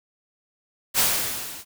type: noise with level ramp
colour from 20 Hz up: white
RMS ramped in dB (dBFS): -17 to -40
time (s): 0.94-1.65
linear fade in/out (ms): 50
effects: none